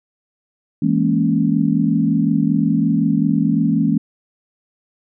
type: chord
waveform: sine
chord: A# half-diminished seventh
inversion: second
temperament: equal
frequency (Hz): 164.81 / 207.7 / 233.1 / 277.2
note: E3 / G#3 / A#3 / C#4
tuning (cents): 0 / 0 / 0 / 0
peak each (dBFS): -19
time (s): 0.82-3.98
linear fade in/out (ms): 5
effects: none

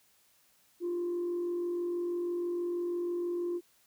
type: tone with frequency modulation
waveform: sine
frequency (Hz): 349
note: F4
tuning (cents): -1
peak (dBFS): -29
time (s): 0.8-3.61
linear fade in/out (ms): 50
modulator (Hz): 46.2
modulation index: 0.23
effects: tanh soft clip ceiling -28 dBFS + white hiss -67 dBFS RMS until 3.86 s

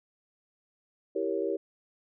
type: chord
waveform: sine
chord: E diminished seventh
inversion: none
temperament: equal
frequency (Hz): 329.6 / 392 / 466.2 / 554.4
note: E4 / G4 / Bb4 / Db5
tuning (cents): 0 / 0 / 0 / 0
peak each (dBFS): -34 / -31 / -33 / -35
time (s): 1.15-1.57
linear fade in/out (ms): 10
effects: none

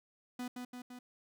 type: tone with echo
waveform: 45% pulse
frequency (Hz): 247.9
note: B3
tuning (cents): +7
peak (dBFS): -38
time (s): 0.39-0.48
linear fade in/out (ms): 5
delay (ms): 170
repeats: 3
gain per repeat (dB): -3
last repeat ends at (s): 0.99
effects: none

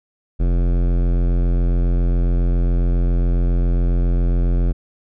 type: tone with hard clipping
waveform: sine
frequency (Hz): 43.65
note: F1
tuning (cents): 0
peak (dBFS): -16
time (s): 0.39-4.73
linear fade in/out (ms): 20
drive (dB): 17
effects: none

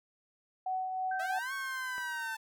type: tone with tremolo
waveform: sine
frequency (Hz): 749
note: F#5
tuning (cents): +21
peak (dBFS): -30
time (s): 0.66-1.39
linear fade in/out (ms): 5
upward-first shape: triangle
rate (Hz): 3.1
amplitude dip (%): 40
type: tone with pitch glide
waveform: sine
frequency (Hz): 1557 to 1538.2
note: G6 to G6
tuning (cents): -12 to -33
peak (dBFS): -36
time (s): 1.11-2.35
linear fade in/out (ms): 5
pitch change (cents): -21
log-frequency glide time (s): 2-2.2
type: linear two-way sweep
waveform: sawtooth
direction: up then down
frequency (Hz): 622.3 to 1108.7 to 882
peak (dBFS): -36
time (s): 1.19-2.37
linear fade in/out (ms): 10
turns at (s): 1.53
type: click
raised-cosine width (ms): 0.5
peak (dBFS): -32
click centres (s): 1.981
effects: none

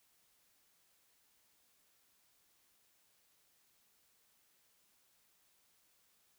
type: silence
effects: white hiss -73 dBFS RMS until 6.38 s

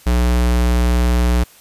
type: tone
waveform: square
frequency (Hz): 60.4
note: B1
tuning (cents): -38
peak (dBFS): -13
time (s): 0.06-1.44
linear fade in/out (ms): 10
effects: white hiss -46 dBFS RMS until 1.6 s + resampled to 32000 Hz

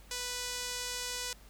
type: tone with band-pass filter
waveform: sawtooth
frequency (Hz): 493.9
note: B4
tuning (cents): 0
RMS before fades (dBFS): -38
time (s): 0.11-1.33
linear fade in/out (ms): 2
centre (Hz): 6300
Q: 1
effects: added 50 Hz sine -53 dBFS peak until 1.49 s + pink hiss -59 dBFS RMS until 1.49 s

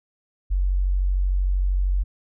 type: tone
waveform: sine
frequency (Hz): 46.55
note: F#1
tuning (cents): +11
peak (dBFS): -18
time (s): 0.5-2.04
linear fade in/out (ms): 20
effects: none

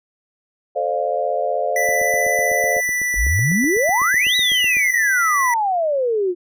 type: chord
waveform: sine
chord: D minor seventh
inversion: second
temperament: equal with one note detuned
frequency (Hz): 440 / 523.3 / 599 / 698.5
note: A4 / C5 / D5 / F5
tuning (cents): 0 / 0 / +34 / 0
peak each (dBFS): -27 / -23 / -23 / -22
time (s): 0.75-2.81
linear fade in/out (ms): 20
type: tone with vibrato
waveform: square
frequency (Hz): 1979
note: B6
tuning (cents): +3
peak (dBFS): -19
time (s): 1.76-5.54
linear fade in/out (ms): 2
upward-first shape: triangle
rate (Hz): 0.47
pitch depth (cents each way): 11
type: click train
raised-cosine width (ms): 2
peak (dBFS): -22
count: 24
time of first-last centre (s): 1.89-4.769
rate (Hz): 7.99
type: exponential two-way sweep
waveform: sine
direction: up then down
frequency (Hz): 44.13 to 3951 to 343.6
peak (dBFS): -16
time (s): 3.15-6.35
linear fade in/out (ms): 50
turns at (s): 4.36
effects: none

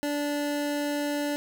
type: tone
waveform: 25% pulse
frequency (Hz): 291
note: D4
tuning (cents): -16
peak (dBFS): -23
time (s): 0.03-1.36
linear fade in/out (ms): 0
effects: none

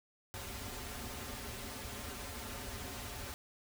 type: noise with comb filter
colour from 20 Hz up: pink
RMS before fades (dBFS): -44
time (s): 0.34-3.34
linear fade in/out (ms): 0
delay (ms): 6.2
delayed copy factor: -0.9
effects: none

